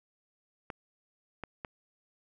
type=clicks; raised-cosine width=0.5 ms; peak=-23 dBFS; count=3; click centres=0.702 / 1.437 / 1.648 s; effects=none